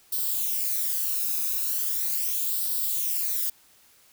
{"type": "noise with flanger", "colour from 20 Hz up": "violet", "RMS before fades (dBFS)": -27, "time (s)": [0.12, 3.5], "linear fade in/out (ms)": 5, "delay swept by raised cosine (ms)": [0.22, 0.79], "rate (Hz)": 0.39, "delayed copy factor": 0.6, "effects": ["white hiss -58 dBFS RMS until 4.12 s"]}